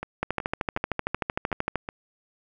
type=two click trains; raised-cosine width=0.5 ms; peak=-17 / -10 dBFS; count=6 / 21; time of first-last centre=0.03-1.889 / 0.23-1.757 s; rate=2.69 / 13.1 Hz; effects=none